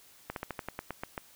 slowing click train, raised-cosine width 0.5 ms, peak -20 dBFS, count 10, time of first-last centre 0.3-1.178 s, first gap 62 ms, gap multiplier 1.11, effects white hiss -58 dBFS RMS until 1.35 s

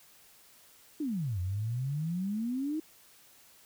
sine exponential two-way sweep, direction down then up, 321.9 to 87.6 to 321.9 Hz, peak -30 dBFS, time 1-2.8 s, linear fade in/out 5 ms, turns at 1.4 s, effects white hiss -59 dBFS RMS until 3.65 s

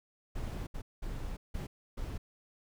brown noise bursts at uneven times, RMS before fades -38 dBFS, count 5, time 0.35-0.67 / 0.74-0.82 / 1.02-1.37 / 1.54-1.67 / 1.97-2.18 s, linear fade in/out 10 ms, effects none

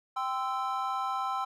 triangle chord, C major, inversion second, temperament equal with one note detuned, 784 / 1035.1 / 1318.5 Hz, G5 / C6 / E6, 0 / -19 / 0 cents, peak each -32 dBFS, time 0.16-1.45 s, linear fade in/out 10 ms, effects none

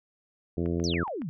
harmonic tone, 84.9 Hz, F2, 48 cents flat, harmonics 1 / 2 / 3 / 4 / 5 / 6 / 7 / 8, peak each -32 / -31 / -33 / -32 / -35 / -42 / -45 / -49 dBFS, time 0.57-1.04 s, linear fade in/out 5 ms
click train, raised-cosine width 0.5 ms, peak -30 dBFS, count 5, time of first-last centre 0.66-1.219 s, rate 7.16 Hz
sine exponential sweep, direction down, 6272 to 138.5 Hz, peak -31 dBFS, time 0.84-1.29 s, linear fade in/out 0 ms
effects none

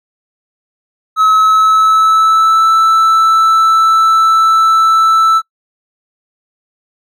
triangle tone with pitch glide, 1287 to 1320.9 Hz, E6 to E6, -42 to +3 cents, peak -4 dBFS, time 1.16-5.42 s, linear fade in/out 50 ms, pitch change +45 cents, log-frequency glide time 1.29-2.7 s, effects noise-tail reverb RT60 0.1 s tail -23 dB re dry

